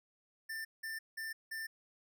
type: tone bursts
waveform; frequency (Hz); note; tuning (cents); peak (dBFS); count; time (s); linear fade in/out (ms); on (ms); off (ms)
square; 1786; A6; +25; -40; 4; 0.49-1.67; 10; 160; 180
effects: none